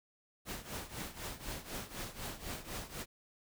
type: noise with tremolo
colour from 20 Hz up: pink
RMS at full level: -40 dBFS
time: 0.45-3.06 s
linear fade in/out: 50 ms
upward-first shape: triangle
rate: 4 Hz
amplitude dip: 85%
effects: none